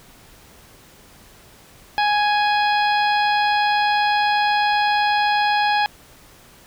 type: harmonic tone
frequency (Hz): 832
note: G#5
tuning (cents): +3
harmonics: 1 / 2 / 3 / 4 / 5 / 6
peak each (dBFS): -17 / -23 / -27 / -29 / -31 / -33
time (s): 1.98-5.86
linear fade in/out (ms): 0
effects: pink hiss -48 dBFS RMS until 6.66 s